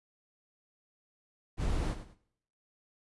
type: noise with echo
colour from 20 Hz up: brown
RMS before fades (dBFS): -31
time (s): 1.57-1.96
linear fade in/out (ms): 50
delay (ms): 100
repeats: 2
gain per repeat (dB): -11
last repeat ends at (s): 2.16
effects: noise-tail reverb RT60 0.7 s tail -19 dB re dry + resampled to 24000 Hz